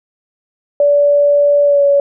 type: tone with pitch glide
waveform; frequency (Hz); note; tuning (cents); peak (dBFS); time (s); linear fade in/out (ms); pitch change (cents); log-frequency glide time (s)
sine; 577 to 565.5; D5 to C#5; -31 to +34; -7; 0.8-2; 2; -35; 1.64-1.83
effects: none